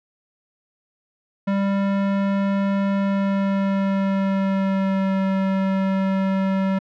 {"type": "tone with pitch glide", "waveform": "square", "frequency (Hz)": [197.3, 192.24], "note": ["G3", "G3"], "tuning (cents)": [11, -34], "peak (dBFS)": -19, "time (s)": [1.47, 6.79], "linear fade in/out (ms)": 10, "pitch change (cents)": -45, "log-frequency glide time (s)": [2.98, 5.21], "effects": ["low-pass 2000 Hz 12 dB/octave"]}